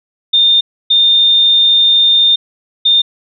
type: tone bursts at uneven times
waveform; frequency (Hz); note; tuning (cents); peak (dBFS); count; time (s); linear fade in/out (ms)
sine; 3626; A#7; -49; -6; 3; 0.33-0.61 / 0.9-2.36 / 2.85-3.02; 10
effects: none